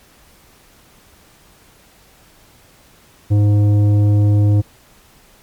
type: tone with tanh clipping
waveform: triangle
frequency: 103.4 Hz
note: G#2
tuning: 7 cents flat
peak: -11 dBFS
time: 3.3-4.62 s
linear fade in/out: 20 ms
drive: 14 dB
effects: pink hiss -49 dBFS RMS until 5.42 s + MP3 96 kbps